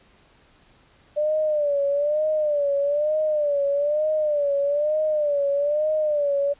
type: tone with vibrato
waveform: sine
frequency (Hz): 590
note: D5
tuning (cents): +8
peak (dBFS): -19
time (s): 1.16-6.54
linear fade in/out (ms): 20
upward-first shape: sine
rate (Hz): 1.1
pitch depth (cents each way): 87
effects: pink hiss -57 dBFS RMS until 6.59 s + resampled to 8000 Hz